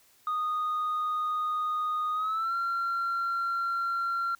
sine tone with pitch glide, 1237 to 1372.5 Hz, D#6 to F6, -10 to -31 cents, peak -25 dBFS, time 0.27-4.35 s, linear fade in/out 2 ms, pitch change +179 cents, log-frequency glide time 2.13-2.55 s, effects tanh soft clip ceiling -25 dBFS + white hiss -62 dBFS RMS until 4.39 s

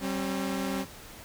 sawtooth tone pair together, 193.4 / 268.9 Hz, G3 / C4, -23 / +47 cents, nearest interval tritone, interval 570 cents, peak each -28 dBFS, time 0-0.86 s, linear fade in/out 50 ms, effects pink hiss -47 dBFS RMS until 1.24 s

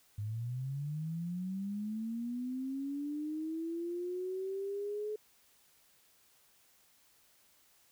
sine linear sweep, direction up, 101.4 to 428.4 Hz, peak -35 dBFS, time 0.18-5.16 s, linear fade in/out 5 ms, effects white hiss -67 dBFS RMS until 7.91 s

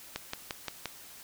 click train, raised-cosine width 0.2 ms, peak -16 dBFS, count 5, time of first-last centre 0.16-0.857 s, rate 5.74 Hz, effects white hiss -50 dBFS RMS until 1.23 s

